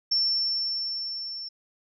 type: tone with level ramp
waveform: sine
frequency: 5410 Hz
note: E8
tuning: 44 cents sharp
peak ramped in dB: -20 to -34 dBFS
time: 0.11-1.49 s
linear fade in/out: 10 ms
effects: none